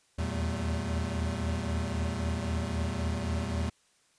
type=tone cluster; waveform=square; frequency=78.3 / 82.1 / 117.7 / 189.8 / 218.6 Hz; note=D#2 / E2 / A#2 / F#3 / A3; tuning=+11 / -6 / +17 / +44 / -11 cents; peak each=-38 / -33 / -38 / -39 / -40 dBFS; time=0.18-3.7 s; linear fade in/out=10 ms; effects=white hiss -67 dBFS RMS until 4.18 s + resampled to 22050 Hz